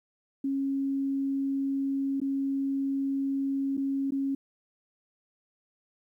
sine tone with dropouts, 273.6 Hz, C#4, 23 cents flat, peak -26 dBFS, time 0.44-4.35 s, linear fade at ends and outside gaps 5 ms, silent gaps 2.202-2.215 / 3.77-3.776 / 4.108-4.12 s, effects 11-bit

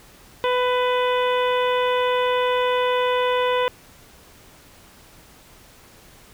harmonic tone, 498.5 Hz, B4, 16 cents sharp, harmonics 1 / 2 / 3 / 4 / 5 / 6 / 7, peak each -20 / -23 / -31 / -32 / -33 / -33 / -34 dBFS, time 0.44-3.68 s, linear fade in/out 0 ms, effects pink hiss -49 dBFS RMS until 6.33 s

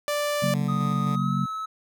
sawtooth tone, 587.3 Hz, D5, in tune, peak -20 dBFS, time 0.08-0.54 s, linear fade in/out 0 ms
sine chord, F# major, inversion second, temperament just, 138.75 / 185 / 231.2 Hz, C#3 / F#3 / A#3, +2 / 0 / -14 cents, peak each -26 / -26 / -30 dBFS, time 0.42-1.46 s, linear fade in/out 10 ms
10% pulse tone with tremolo, 146.83 Hz, D3, in tune, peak -27 dBFS, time 0.54-1.16 s, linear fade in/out 10 ms, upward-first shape square, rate 3.8 Hz, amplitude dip 25%
triangle tone with pitch glide, 1244.5 to 1295.9 Hz, D#6 to E6, 0 to -30 cents, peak -27 dBFS, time 0.68-1.66 s, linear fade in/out 10 ms, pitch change +70 cents, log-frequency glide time 1.09-1.34 s
effects none

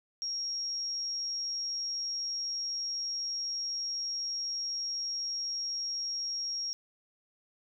sine tone, 5588 Hz, F8, in tune, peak -32 dBFS, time 0.22-6.73 s, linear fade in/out 0 ms, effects none

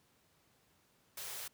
white band-stop noise, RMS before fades -44 dBFS, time 1.17-1.48 s, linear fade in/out 5 ms, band 150 to 370 Hz, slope 96 dB/octave, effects pink hiss -71 dBFS RMS until 1.53 s + high-pass 80 Hz 12 dB/octave

